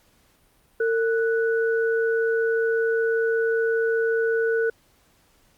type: tone pair together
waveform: sine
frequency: 454.2 / 1480 Hz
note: A#4 / F#6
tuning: -45 / 0 cents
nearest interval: octave + minor sixth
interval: 2045 cents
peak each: -20 / -27 dBFS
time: 0.8-4.7 s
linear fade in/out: 5 ms
effects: pink hiss -61 dBFS RMS until 5.57 s + Opus 48 kbps